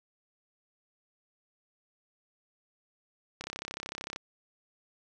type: click train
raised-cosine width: 0.2 ms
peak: -20 dBFS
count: 26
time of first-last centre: 3.41-4.161 s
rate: 33.3 Hz
effects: none